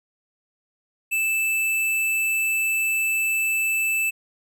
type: tone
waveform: square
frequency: 2637 Hz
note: E7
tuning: in tune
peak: -21 dBFS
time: 1.11-4.11 s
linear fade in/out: 20 ms
effects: none